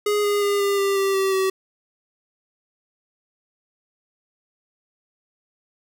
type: tone with pitch steps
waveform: square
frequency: 415.3 / 410.3 / 405.3 / 400.5 / 395.6 / 390.9 / 386.1 / 381.5 Hz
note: G#4 / G#4 / G#4 / G4 / G4 / G4 / G4 / G4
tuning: 0 / -21 / -42 / +37 / +16 / -5 / -26 / -47 cents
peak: -19 dBFS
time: 0.06-1.5 s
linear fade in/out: 5 ms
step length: 180 ms
effects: none